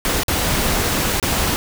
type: noise with dropouts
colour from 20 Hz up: pink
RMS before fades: -19 dBFS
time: 0.05-1.56 s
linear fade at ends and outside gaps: 0 ms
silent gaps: 0.234-0.282 / 1.199-1.227 s
effects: none